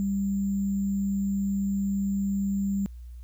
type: tone with sample-and-hold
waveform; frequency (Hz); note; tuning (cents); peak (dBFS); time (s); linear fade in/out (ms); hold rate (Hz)
sine; 197.7; G3; +15; -24; 0-2.86; 0; 7350
effects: added 60 Hz sine -39 dBFS peak until 3.23 s + white hiss -68 dBFS RMS until 3.23 s